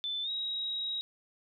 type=tone with pitch glide; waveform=sine; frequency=3520 to 3816 Hz; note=A7 to A#7; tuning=0 to +40 cents; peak=-32 dBFS; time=0.04-1.01 s; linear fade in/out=0 ms; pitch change=+140 cents; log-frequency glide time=0.23-0.3 s; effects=none